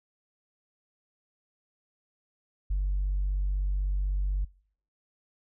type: tone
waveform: sine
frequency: 48.02 Hz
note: G1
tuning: 35 cents flat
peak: -23 dBFS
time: 2.7-4.45 s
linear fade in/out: 10 ms
effects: noise-tail reverb RT60 0.6 s tail -26 dB re dry + tanh soft clip ceiling -22 dBFS